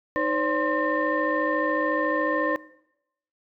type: tone cluster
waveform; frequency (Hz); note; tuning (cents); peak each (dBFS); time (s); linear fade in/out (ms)
sine; 311.5 / 515 / 569 / 1053 / 1812; D#4 / C5 / C#5 / C6 / A#6; +2 / -28 / +45 / +11 / -50; -28; 0.16-2.56; 0
effects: noise-tail reverb RT60 0.8 s tail -19 dB re dry + tanh soft clip ceiling -13 dBFS